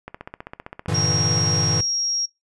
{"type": "click train", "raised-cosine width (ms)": 0.5, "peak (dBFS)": -18, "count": 22, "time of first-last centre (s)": [0.08, 1.444], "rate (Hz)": 15.4}
{"type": "chord", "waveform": "square", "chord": "E half-diminished seventh", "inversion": "first", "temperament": "equal", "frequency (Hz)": [98, 116.54, 146.83, 164.81], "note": ["G2", "Bb2", "D3", "E3"], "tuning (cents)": [0, 0, 0, 0], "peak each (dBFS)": -27, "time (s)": [0.88, 1.81], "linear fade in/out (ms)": 5}
{"type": "tone", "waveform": "sine", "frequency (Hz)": 5600, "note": "F8", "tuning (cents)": 4, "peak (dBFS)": -21, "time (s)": [0.94, 2.26], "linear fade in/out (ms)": 10}
{"effects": ["noise-tail reverb RT60 0.2 s tail -21 dB re dry", "resampled to 24000 Hz"]}